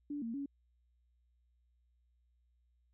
sine tone with pitch steps, 290.1 / 229.6 / 280.3 Hz, D4 / A#3 / C#4, -21 / -26 / +19 cents, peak -37 dBFS, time 0.1-0.46 s, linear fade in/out 5 ms, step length 120 ms, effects added 60 Hz sine -70 dBFS peak until 2.93 s

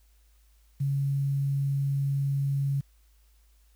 sine tone with quantisation, 139 Hz, C#3, 5 cents sharp, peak -24 dBFS, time 0.8-2.81 s, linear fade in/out 10 ms, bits 9, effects added 53 Hz sine -58 dBFS peak until 3.75 s + white hiss -69 dBFS RMS until 3.75 s

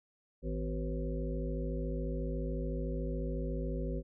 harmonic tone with a mistuned harmonic, 53.9 Hz, A1, 35 cents flat, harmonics 1 / 3 / 5 / 7 / 9 / 10, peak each -35 / -40 / -42 / -43 / -45 / -45 dBFS, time 0.42-4.03 s, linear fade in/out 50 ms, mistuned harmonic 5, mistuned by -97 cents, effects none

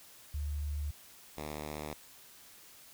sine / 5% pulse tone pair in turn, 73.42 / 75.4 Hz, D2 / D2, 0 / +46 cents, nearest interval unison, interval 46 cents, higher second, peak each -33 / -28 dBFS, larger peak second, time 0.34-0.91 / 1.37-1.94 s, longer neither, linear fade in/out 5 ms, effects white hiss -56 dBFS RMS until 2.93 s

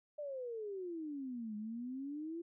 sine exponential two-way sweep, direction down then up, 605 to 207.7 to 344.7 Hz, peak -40 dBFS, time 0.18-2.42 s, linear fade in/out 10 ms, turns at 1.56 s, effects none

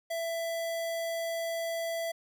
square tone, 665 Hz, E5, 15 cents sharp, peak -32 dBFS, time 0.1-2.12 s, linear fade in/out 10 ms, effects none

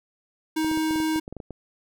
square tone, 315.4 Hz, D#4, 24 cents sharp, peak -23 dBFS, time 0.56-1.2 s, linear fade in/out 10 ms
clicks, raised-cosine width 2 ms, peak -23 dBFS, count 12, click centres 0.646 / 0.714 / 0.774 / 0.909 / 0.959 / 1.002 / 1.16 / 1.279 / 1.326 / 1.367 / 1.402 / 1.507 s
effects none

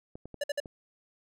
clicks, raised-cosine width 2 ms, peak -30 dBFS, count 4, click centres 0.155 / 0.256 / 0.343 / 0.658 s
square tone bursts, 578 Hz, D5, 28 cents flat, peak -29 dBFS, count 3, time 0.41-0.602 s, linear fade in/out 5 ms, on 28 ms, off 54 ms
effects low-pass 11000 Hz 12 dB/octave

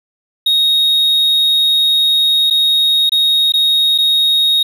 triangle tone with dropouts, 3750 Hz, A#7, 10 cents sharp, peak -8 dBFS, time 0.46-4.63 s, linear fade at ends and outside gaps 5 ms, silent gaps 2.501-2.507 / 3.095-3.119 / 3.522-3.537 / 3.979-3.984 s, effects none

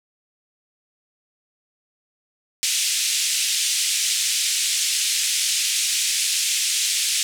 white band-pass noise, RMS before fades -22 dBFS, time 2.63-7.23 s, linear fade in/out 0 ms, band 2400 to 9000 Hz, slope 24 dB/octave, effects none

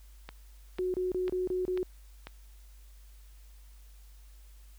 click train, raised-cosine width 0.3 ms, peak -25 dBFS, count 5, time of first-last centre 0.29-2.27 s, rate 2.02 Hz
sine tone bursts, 366.9 Hz, F#4, 15 cents flat, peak -28 dBFS, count 6, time 0.79-1.83 s, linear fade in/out 0 ms, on 150 ms, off 28 ms
effects added 50 Hz sine -50 dBFS peak until 4.78 s + white hiss -64 dBFS RMS until 4.78 s

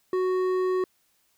sine tone with hard clipping, 370 Hz, F#4, in tune, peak -24 dBFS, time 0.13-0.84 s, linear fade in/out 2 ms, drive 8 dB, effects white hiss -68 dBFS RMS until 1.37 s

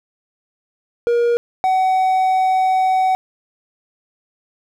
triangle tone pair in turn, 474 / 752.4 Hz, A#4 / F#5, +29 / +29 cents, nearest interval minor sixth, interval 800 cents, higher second, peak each -11 dBFS, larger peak neither, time 1.07-1.37 / 1.64-3.15 s, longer second, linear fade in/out 0 ms, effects none

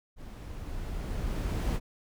brown noise with level ramp, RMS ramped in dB -43 to -27 dBFS, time 0.16-1.8 s, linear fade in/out 50 ms, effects none

